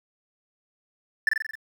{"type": "tone with echo", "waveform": "triangle", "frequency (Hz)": 1760, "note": "A6", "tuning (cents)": 0, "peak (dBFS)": -15, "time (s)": [1.27, 1.29], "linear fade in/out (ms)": 2, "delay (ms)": 44, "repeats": 6, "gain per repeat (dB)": -3, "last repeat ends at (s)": 1.554, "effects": ["9-bit"]}